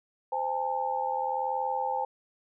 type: tone cluster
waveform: sine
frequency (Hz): 517 / 813 / 894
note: C5 / G#5 / A5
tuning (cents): -21 / -37 / +27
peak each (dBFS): -34 / -30 / -32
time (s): 0.32-2.05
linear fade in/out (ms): 5
effects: none